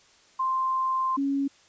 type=tone pair in turn; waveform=sine; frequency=1046.5 / 277.2 Hz; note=C6 / C#4; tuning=0 / 0 cents; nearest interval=octave + major seventh; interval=2300 cents; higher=first; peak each=-23 dBFS; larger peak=neither; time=0.39-1.17 / 1.17-1.48 s; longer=first; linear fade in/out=10 ms; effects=white hiss -58 dBFS RMS until 1.68 s + resampled to 16000 Hz